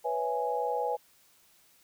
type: chord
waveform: sine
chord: C# minor seventh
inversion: third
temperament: equal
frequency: 493.9 / 554.4 / 659.3 / 830.6 Hz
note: B4 / C#5 / E5 / G#5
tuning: 0 / 0 / 0 / 0 cents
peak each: -32 / -37 / -37 / -31 dBFS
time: 0.04-0.97 s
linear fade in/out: 20 ms
effects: white hiss -63 dBFS RMS until 1.83 s